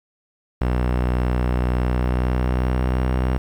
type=tone with pitch glide; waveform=sawtooth; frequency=61.74 to 63.37 Hz; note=B1 to B1; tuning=0 to +45 cents; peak=-14 dBFS; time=0.61-3.38 s; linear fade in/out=5 ms; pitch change=+45 cents; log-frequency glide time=1.78-3.09 s; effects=low-pass 2000 Hz 12 dB/octave + 8-bit